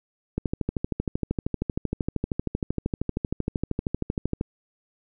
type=click train; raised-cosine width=3 ms; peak=-12 dBFS; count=53; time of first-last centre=0.38-4.411 s; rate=12.9 Hz; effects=none